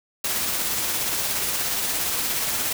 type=noise with tremolo; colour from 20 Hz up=white; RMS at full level=-24 dBFS; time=0.24-2.73 s; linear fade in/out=5 ms; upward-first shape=sine; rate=17 Hz; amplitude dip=25%; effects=none